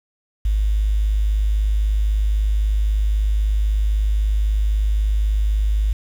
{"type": "tone with quantisation", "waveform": "sine", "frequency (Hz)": 51.9, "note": "G#1", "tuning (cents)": 0, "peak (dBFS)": -15, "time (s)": [0.45, 5.93], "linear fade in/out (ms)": 5, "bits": 7, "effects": []}